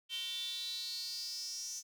square tone with high-pass filter sweep, 207.7 Hz, G#3, in tune, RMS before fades -41 dBFS, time 0.09-1.83 s, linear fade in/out 50 ms, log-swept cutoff 3100 to 6100 Hz, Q 9, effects none

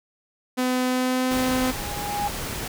sawtooth tone with pitch glide, 253.2 to 256.3 Hz, B3 to C4, +43 to -36 cents, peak -17 dBFS, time 0.57-1.72 s, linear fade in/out 20 ms, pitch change +21 cents, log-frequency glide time 0.85-1.31 s
sine tone with exponential growth, 821 Hz, G#5, 20 cents flat, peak -21 dBFS, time 1.22-2.28 s, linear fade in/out 5 ms, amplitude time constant 230 ms
pink noise, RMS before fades -31 dBFS, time 1.31-2.68 s, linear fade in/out 5 ms
effects none

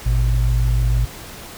sine tone pair together, 53.45 / 120 Hz, A1 / B2, -49 / -49 cents, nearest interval octave + major second, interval 1400 cents, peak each -15 / -19 dBFS, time 0.05-1.06 s, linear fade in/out 20 ms, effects pink hiss -36 dBFS RMS until 1.57 s

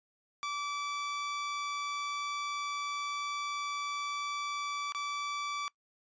sawtooth tone with dropouts, 1157 Hz, D6, 26 cents flat, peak -30 dBFS, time 0.43-5.68 s, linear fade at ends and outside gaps 0 ms, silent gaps 4.922-4.948 s, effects noise-tail reverb RT60 0.1 s tail -23 dB re dry + resampled to 16000 Hz

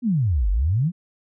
sine exponential two-way sweep, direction down then up, 260 to 45.17 to 190 Hz, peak -17 dBFS, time 0.02-0.92 s, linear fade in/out 50 ms, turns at 0.5 s, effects none

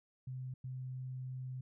sine tone bursts at uneven times, 128.8 Hz, C3, 27 cents flat, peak -40 dBFS, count 2, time 0.27-0.54 / 0.64-1.61 s, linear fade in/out 5 ms, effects none

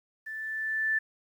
sine tone with level ramp, 1760 Hz, A6, in tune, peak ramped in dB -36 to -23 dBFS, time 0.26-0.99 s, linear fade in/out 10 ms, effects 10-bit

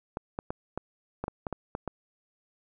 clicks, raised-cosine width 1 ms, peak -18 dBFS, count 10, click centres 0.171 / 0.389 / 0.505 / 0.776 / 1.24 / 1.281 / 1.468 / 1.527 / 1.751 / 1.877 s, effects none

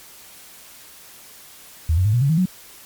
sine tone with pitch steps, 80.1 / 92.01 / 105.69 / 121.41 / 139.46 / 160.2 / 184.02 Hz, E2 / F#2 / G#2 / B2 / C#3 / E3 / F#3, -49 / -9 / +31 / -29 / +11 / -49 / -9 cents, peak -14 dBFS, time 1.89-2.457 s, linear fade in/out 5 ms, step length 81 ms, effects white hiss -44 dBFS RMS until 2.85 s + MP3 96 kbps

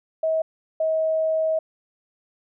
sine tone pair in turn, 640 / 637 Hz, D#5 / D#5, +49 / +41 cents, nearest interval unison, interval 8 cents, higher first, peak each -19 dBFS, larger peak neither, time 0.23-0.42 / 0.8-1.59 s, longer second, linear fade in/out 5 ms, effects none

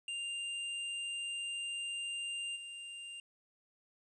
square tone with level steps, 2794 Hz, F7, in tune, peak -38 / -45 dBFS, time 0.08-3.2 s, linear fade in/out 2 ms, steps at 2.55 s, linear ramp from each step 20 ms, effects resampled to 24000 Hz + 12-bit

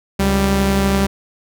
sawtooth tone pair together, 69.3 / 196.01 Hz, C#2 / G3, 0 / 0 cents, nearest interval octave + tritone, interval 1800 cents, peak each -15 / -11 dBFS, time 0.19-1.07 s, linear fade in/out 10 ms, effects none

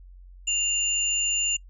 sine tone pair together, 2794 / 7046 Hz, F7 / A8, 0 / +1 cents, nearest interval octave + major third, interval 1601 cents, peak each -25 dBFS, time 0.47-1.57 s, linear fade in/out 10 ms, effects noise-tail reverb RT60 0.1 s tail -26 dB re dry + added 45 Hz sine -44 dBFS peak until 1.69 s

